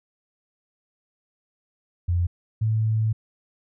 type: tone pair in turn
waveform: sine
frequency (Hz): 87.31 / 110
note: F2 / A2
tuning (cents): 0 / 0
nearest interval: major third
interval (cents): 400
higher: second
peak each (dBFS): -19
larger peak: neither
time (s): 2.08-2.27 / 2.61-3.13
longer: second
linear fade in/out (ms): 10
effects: none